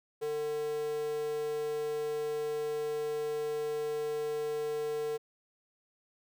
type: tone with high-pass filter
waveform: square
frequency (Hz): 150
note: D3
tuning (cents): +37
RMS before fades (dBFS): -34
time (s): 0.21-5.18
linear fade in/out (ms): 20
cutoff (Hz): 420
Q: 6.6
effects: none